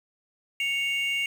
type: tone pair together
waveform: triangle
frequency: 2217 / 2793 Hz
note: C#7 / F7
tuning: 0 / -1 cents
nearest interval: major third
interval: 399 cents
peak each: -26 dBFS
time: 0.6-1.26 s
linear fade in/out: 2 ms
effects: 8-bit